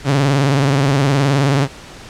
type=tone with vibrato; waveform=sawtooth; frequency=138.59 Hz; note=C#3; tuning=in tune; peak=-8 dBFS; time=0.04-1.68 s; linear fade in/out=50 ms; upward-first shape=sine; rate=19 Hz; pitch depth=98 cents each way; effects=pink hiss -36 dBFS RMS until 2.09 s + low-pass 7000 Hz 12 dB/octave

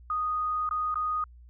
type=tone with dropouts; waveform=sine; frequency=1241 Hz; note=D#6; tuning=5 cents flat; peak=-26 dBFS; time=0.1-1.24 s; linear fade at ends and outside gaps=2 ms; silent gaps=0.691-0.71 / 0.943-0.956 s; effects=added 60 Hz sine -48 dBFS peak until 1.49 s

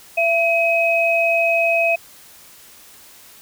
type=tone pair together; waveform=sine; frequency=672 / 2537 Hz; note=E5 / D#7; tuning=+33 / +33 cents; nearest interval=octave + major seventh; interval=2300 cents; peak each=-17 dBFS; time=0.17-1.96 s; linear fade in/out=10 ms; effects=white hiss -45 dBFS RMS until 3.41 s

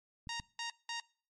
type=clicks; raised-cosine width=5 ms; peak=-35 dBFS; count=2; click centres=0.272 / 0.399 s
type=tone bursts; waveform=10% pulse; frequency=932.3 Hz; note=A#5; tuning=in tune; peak=-29 dBFS; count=3; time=0.29-1 s; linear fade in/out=2 ms; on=110 ms; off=190 ms
effects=noise-tail reverb RT60 0.5 s tail -25 dB re dry + MP3 48 kbps

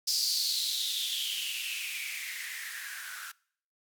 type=noise with band-pass filter sweep; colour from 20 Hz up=violet; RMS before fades=-34 dBFS; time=0.07-3.32 s; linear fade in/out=10 ms; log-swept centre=5000 to 1400 Hz; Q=7.1; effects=noise-tail reverb RT60 0.6 s tail -24 dB re dry

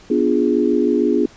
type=chord; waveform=sine; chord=B diminished seventh; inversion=none; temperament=equal; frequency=246.9 / 293.7 / 349.2 / 415.3 Hz; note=B3 / D4 / F4 / Ab4; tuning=0 / 0 / 0 / 0 cents; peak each=-19 dBFS; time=0.1-1.26 s; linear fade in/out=5 ms; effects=pink hiss -46 dBFS RMS until 1.36 s + resampled to 16000 Hz

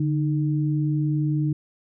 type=tone pair together; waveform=sine; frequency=146.83 / 308.6 Hz; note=D3 / D#4; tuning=0 / -14 cents; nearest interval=octave + minor second; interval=1286 cents; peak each=-21 / -26 dBFS; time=0-1.53 s; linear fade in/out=5 ms; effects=none

